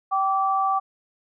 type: tone pair together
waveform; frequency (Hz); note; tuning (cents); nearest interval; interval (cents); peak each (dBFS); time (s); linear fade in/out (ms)
sine; 775 / 1161.2; G5 / D6; -20 / -20; perfect fifth; 700; -22; 0.11-0.8; 20
effects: none